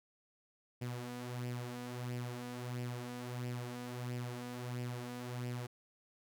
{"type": "tone with flanger", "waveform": "sawtooth", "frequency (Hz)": 122.8, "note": "B2", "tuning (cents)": -9, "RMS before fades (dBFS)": -42, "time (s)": [0.81, 5.67], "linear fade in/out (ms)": 10, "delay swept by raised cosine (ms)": [0.38, 4.18], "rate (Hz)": 1.5, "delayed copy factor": 0.55, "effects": []}